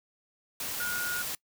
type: tone in noise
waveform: sine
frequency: 1438 Hz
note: F#6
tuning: 50 cents flat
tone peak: -31 dBFS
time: 0.8-1.22 s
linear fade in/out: 2 ms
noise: white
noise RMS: -35 dBFS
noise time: 0.6-1.35 s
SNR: +1 dB
effects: noise-tail reverb RT60 0.1 s tail -23 dB re dry